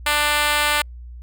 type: tone with high-pass filter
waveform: 5% pulse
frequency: 295.9 Hz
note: D4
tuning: 13 cents sharp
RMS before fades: -19 dBFS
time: 0.06-0.82 s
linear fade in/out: 5 ms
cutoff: 770 Hz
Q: 0.94
effects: added 60 Hz sine -34 dBFS peak until 1.22 s + Opus 48 kbps